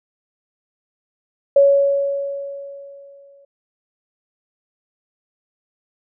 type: tone with exponential decay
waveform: sine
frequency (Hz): 559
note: C#5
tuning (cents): +14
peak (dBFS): -7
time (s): 1.56-3.45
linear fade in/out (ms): 5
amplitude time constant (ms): 410
effects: none